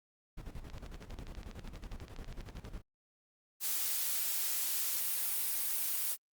brown noise with tremolo, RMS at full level -43 dBFS, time 0.37-2.82 s, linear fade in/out 10 ms, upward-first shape square, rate 11 Hz, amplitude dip 65%
click train, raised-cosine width 0.2 ms, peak -33 dBFS, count 25, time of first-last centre 0.7-2.651 s, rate 12.3 Hz
blue noise, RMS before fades -34 dBFS, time 3.6-6.17 s, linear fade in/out 50 ms
effects Opus 48 kbps

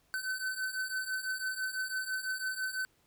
square beating tone pair, 1519 / 1525 Hz, F#6 / G6, +45 / -48 cents, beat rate 6 Hz, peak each -39 / -36 dBFS, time 0.14-2.85 s, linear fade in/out 0 ms, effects pink hiss -70 dBFS RMS until 3.06 s

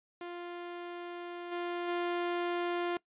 sawtooth tone with level steps, 349.2 Hz, F4, in tune, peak -36 / -30 / -27 dBFS, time 0.21-2.97 s, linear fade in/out 2 ms, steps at 1.51 / 1.87 s, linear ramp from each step 20 ms, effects noise-tail reverb RT60 0.1 s tail -21 dB re dry + resampled to 8000 Hz

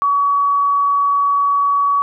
sine tone, 1132 Hz, C#6, 36 cents sharp, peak -12 dBFS, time 0.02-2.02 s, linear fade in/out 0 ms, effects none

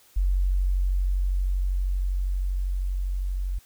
sine tone with level ramp, 46.31 Hz, F#1, 2 cents sharp, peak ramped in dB -19 to -25 dBFS, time 0.16-3.59 s, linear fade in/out 10 ms, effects white hiss -57 dBFS RMS until 3.65 s

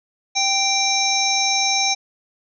harmonic tone, 784 Hz, G5, in tune, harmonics 1 / 3 / 5 / 7 / 8, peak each -23 / -23 / -23 / -23 / -23 dBFS, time 0.35-1.95 s, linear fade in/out 20 ms, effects none

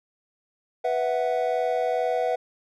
triangle chord, B suspended fourth, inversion none, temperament just, 493.9 / 658.5 / 740.8 Hz, B4 / E5 / F#5, 0 / -2 / +2 cents, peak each -24 / -25 / -25 dBFS, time 0.84-2.36 s, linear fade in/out 10 ms, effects none

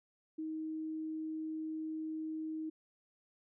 sine tone, 315.1 Hz, D#4, 22 cents sharp, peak -37 dBFS, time 0.38-2.7 s, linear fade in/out 10 ms, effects none

